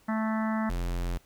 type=harmonic tone; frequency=219.5 Hz; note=A3; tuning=4 cents flat; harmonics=1 / 3 / 4 / 5 / 6 / 7 / 8 / 9; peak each=-27 / -37 / -37 / -39 / -39 / -45 / -41 / -44 dBFS; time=0.08-0.7 s; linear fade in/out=10 ms
type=tone; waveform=square; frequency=43.65 Hz; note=F1; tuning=in tune; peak=-29 dBFS; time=0.69-1.18 s; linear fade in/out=10 ms
effects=pink hiss -62 dBFS RMS until 1.25 s